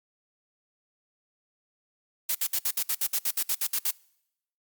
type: noise bursts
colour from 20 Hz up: blue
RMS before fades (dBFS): -26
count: 14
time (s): 2.29-3.909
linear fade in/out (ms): 5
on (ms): 59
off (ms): 61
effects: noise-tail reverb RT60 0.8 s tail -25 dB re dry + Opus 48 kbps